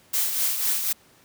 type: noise with tremolo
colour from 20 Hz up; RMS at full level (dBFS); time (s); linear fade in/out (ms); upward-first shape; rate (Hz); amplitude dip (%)
blue; -22; 0.13-0.93; 10; triangle; 4; 55
effects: pink hiss -56 dBFS RMS until 1.24 s + high-pass 100 Hz 12 dB/octave